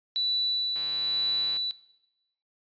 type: tone with tremolo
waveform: sine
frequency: 3960 Hz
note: B7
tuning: 4 cents sharp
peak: -23 dBFS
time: 0.16-1.71 s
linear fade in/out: 0 ms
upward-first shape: sine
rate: 1.1 Hz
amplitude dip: 35%
type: click train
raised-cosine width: 0.2 ms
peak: -27 dBFS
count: 120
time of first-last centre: 0.76-1.57 s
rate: 147 Hz
effects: noise-tail reverb RT60 0.9 s tail -18 dB re dry + resampled to 11025 Hz